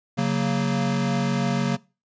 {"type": "chord", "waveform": "square", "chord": "F# major", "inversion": "second", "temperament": "equal with one note detuned", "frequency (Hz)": [138.59, 185, 232], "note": ["C#3", "F#3", "A#3"], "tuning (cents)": [0, 0, -8], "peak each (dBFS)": -26, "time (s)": [0.17, 1.77], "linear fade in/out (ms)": 20, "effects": ["noise-tail reverb RT60 0.3 s tail -22 dB re dry", "resampled to 16000 Hz"]}